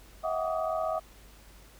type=tone cluster; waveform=sine; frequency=641 / 725 / 761 / 1149 / 1245 Hz; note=E5 / F#5 / F#5 / D6 / D#6; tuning=-49 / -35 / +48 / -38 / +1 cents; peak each=-30 / -35 / -38 / -38 / -37 dBFS; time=0.23-1 s; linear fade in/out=20 ms; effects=added 50 Hz sine -53 dBFS peak until 1.79 s + pink hiss -56 dBFS RMS until 1.79 s